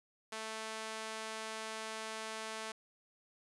sawtooth tone with high-pass filter, 220 Hz, A3, in tune, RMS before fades -43 dBFS, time 0.32-2.72 s, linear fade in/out 5 ms, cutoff 670 Hz, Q 0.58, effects resampled to 24000 Hz

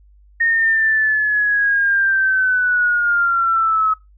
sine linear sweep, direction down, 1848 to 1280 Hz, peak -13 dBFS, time 0.4-3.94 s, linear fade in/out 10 ms, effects noise-tail reverb RT60 0.2 s tail -21 dB re dry + added 50 Hz sine -46 dBFS peak until 4.17 s

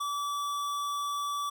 sine tone with hard clipping, 1153 Hz, D6, 32 cents flat, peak -32 dBFS, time 0-1.5 s, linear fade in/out 10 ms, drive 18 dB, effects none

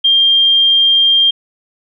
sine tone, 3196 Hz, G7, 33 cents sharp, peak -7 dBFS, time 0.04-1.31 s, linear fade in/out 10 ms, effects none

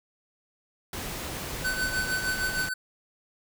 pink noise, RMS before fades -35 dBFS, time 0.93-2.69 s, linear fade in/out 2 ms
square tone with tremolo, 1513 Hz, F#6, 38 cents sharp, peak -25 dBFS, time 1.64-2.74 s, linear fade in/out 10 ms, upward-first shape triangle, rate 6.5 Hz, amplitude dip 70%
effects none

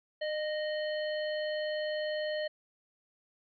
harmonic tone with a mistuned harmonic, 610 Hz, D#5, 34 cents flat, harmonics 1 / 3 / 5 / 7, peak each -32 / -40 / -44 / -46 dBFS, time 0.21-2.48 s, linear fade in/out 10 ms, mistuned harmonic 3, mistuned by +29 cents, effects none

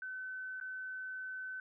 sine tone with dropouts, 1519 Hz, F#6, 45 cents sharp, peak -40 dBFS, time 0.02-1.6 s, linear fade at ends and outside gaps 2 ms, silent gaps 0.601-0.611 s, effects none

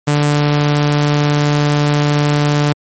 sawtooth tone, 146.83 Hz, D3, in tune, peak -7 dBFS, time 0.07-2.73 s, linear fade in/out 10 ms, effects MP3 32 kbps

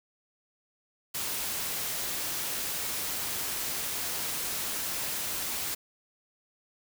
white noise, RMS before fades -33 dBFS, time 1.14-5.75 s, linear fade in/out 10 ms, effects none

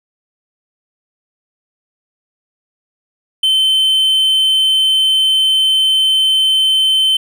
triangle tone, 3080 Hz, G7, 31 cents flat, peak -8 dBFS, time 3.43-7.17 s, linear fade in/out 5 ms, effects none

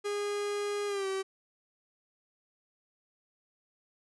45% pulse tone with pitch glide, 410 to 384.8 Hz, G#4 to G4, -22 to -32 cents, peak -31 dBFS, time 0.04-1.23 s, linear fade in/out 20 ms, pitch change -110 cents, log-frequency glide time 0.87-1.07 s, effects resampled to 24000 Hz

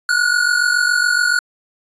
square tone pair together, 1432.9 / 1480 Hz, F6 / F#6, +44 / 0 cents, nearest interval minor second, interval 56 cents, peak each -17 dBFS, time 0.09-1.39 s, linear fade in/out 2 ms, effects resampled to 22050 Hz

